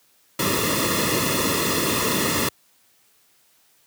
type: noise with comb filter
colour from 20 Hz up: pink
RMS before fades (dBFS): -22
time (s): 0.39-2.49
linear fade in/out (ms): 5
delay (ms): 1.3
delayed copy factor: -0.95
effects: white hiss -60 dBFS RMS until 3.86 s + high-pass 80 Hz 12 dB/octave